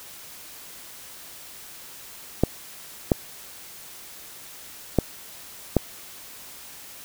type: clicks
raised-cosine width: 2 ms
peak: -3 dBFS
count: 4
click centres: 2.436 / 3.118 / 4.987 / 5.767 s
effects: white hiss -43 dBFS RMS until 7.04 s